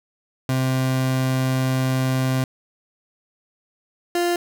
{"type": "tone pair in turn", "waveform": "30% pulse", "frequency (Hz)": [130.5, 348.4], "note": ["C3", "F4"], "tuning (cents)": [-4, -4], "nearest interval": "octave + perfect fourth", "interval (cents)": 1700, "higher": "second", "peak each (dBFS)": -16, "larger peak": "neither", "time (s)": [[0.49, 2.44], [4.15, 4.36]], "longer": "first", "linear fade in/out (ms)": 2, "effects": []}